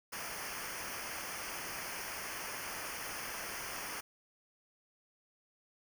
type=noise with comb filter; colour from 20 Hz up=pink; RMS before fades=-42 dBFS; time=0.12-4.01 s; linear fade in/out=10 ms; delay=0.26 ms; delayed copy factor=-0.85; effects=none